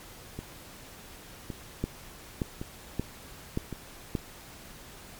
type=two click trains; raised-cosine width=3 ms; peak=-15 / -22 dBFS; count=5 / 4; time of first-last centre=1.84-4.152 / 0.39-3.727 s; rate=1.73 / 0.899 Hz; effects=pink hiss -48 dBFS RMS until 5.19 s + MP3 96 kbps